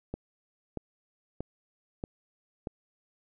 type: click train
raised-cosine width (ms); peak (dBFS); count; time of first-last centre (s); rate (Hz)
2; -21; 5; 0.14-2.672; 1.58
effects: none